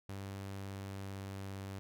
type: tone with pitch glide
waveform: sawtooth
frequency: 98 to 97.38 Hz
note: G2 to G2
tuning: 0 to -11 cents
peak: -38 dBFS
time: 0.09-1.79 s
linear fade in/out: 0 ms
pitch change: -11 cents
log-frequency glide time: 0.51-1.65 s
effects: none